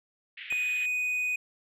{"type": "band-pass noise", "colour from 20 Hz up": "pink", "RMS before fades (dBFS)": -43, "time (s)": [0.37, 0.86], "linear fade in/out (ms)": 5, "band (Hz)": [1800, 3200], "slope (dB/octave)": 48}
{"type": "tone", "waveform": "triangle", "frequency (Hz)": 2489, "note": "D#7", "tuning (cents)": 0, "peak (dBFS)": -25, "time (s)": [0.5, 1.36], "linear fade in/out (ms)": 5}
{"type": "click", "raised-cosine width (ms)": 0.5, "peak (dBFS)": -26, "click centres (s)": 0.525}
{"effects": []}